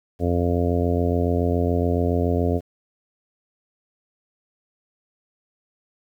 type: harmonic tone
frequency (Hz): 87.1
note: F2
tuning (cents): -4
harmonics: 1 / 2 / 3 / 4 / 5 / 6 / 7 / 8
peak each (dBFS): -22 / -28 / -25 / -30 / -26 / -31 / -30 / -32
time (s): 0.19-2.61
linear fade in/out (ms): 50
effects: 9-bit